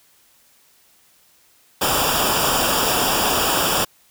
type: noise with comb filter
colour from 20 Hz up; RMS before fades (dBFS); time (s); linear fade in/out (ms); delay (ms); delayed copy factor
pink; -19; 1.81-3.85; 10; 0.48; -0.8
effects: white hiss -56 dBFS RMS until 4.1 s